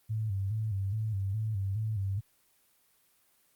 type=tone with vibrato; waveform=sine; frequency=103.3 Hz; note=G#2; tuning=9 cents flat; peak=-29 dBFS; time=0.09-2.21 s; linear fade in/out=20 ms; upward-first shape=square; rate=2.4 Hz; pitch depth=100 cents each way; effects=white hiss -68 dBFS RMS until 3.55 s + Opus 32 kbps